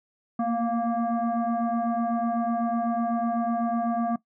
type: tone with frequency modulation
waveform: sine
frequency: 236.5 Hz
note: A#3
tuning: 25 cents sharp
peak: -23 dBFS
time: 0.39-4.16 s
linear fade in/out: 5 ms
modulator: 465 Hz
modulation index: 1.5
effects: noise-tail reverb RT60 0.1 s tail -19 dB re dry